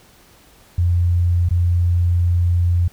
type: tone with dropouts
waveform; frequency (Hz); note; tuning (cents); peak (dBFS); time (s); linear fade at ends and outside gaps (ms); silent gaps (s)
sine; 87.31; F2; 0; -13; 0.78-2.88; 5; 1.489-1.508
effects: pink hiss -50 dBFS RMS until 2.92 s